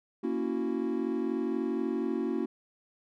triangle chord, F# dominant seventh, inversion first, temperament equal, 233.1 / 277.2 / 329.6 / 370 Hz, A#3 / C#4 / E4 / F#4, 0 / 0 / 0 / 0 cents, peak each -32 dBFS, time 0.23-2.46 s, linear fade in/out 10 ms, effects none

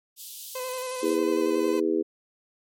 white high-pass noise, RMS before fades -40 dBFS, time 0.16-1.19 s, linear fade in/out 50 ms, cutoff 3000 Hz, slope 48 dB/octave
30% pulse tone with vibrato, 510 Hz, C5, 44 cents flat, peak -28 dBFS, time 0.55-1.8 s, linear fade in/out 5 ms, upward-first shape square, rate 11 Hz, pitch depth 21 cents each way
harmonic tone, 81.8 Hz, E2, 13 cents flat, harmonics 3 / 4 / 5 / 6, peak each -33 / -25 / -25 / -32 dBFS, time 1.02-2.03 s, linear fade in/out 20 ms
effects MP3 64 kbps

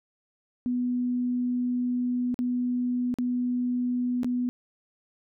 sine tone with dropouts, 246.9 Hz, B3, in tune, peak -24 dBFS, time 0.66-4.49 s, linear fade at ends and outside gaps 0 ms, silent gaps 2.343-2.39 / 3.141-3.186 / 4.233-4.245 s, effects none

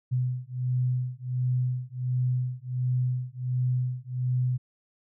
sine beating tone pair, 125.3 / 126.7 Hz, B2 / B2, +25 / +45 cents, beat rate 1.4 Hz, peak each -28 dBFS, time 0.11-4.58 s, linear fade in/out 20 ms, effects none

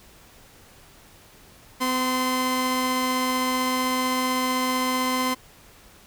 sawtooth tone pair together, 254.8 / 1034.9 Hz, C4 / C6, -46 / -19 cents, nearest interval 2 octaves, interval 2427 cents, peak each -21 dBFS, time 1.8-5.35 s, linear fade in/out 20 ms, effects pink hiss -51 dBFS RMS until 6.06 s

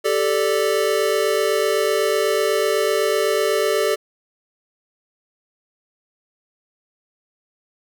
square chord, G suspended second, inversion none, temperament equal, 392 / 440 / 587.3 Hz, G4 / A4 / D5, 0 / 0 / 0 cents, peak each -23 / -21 / -23 dBFS, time 0.04-3.96 s, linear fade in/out 20 ms, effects none

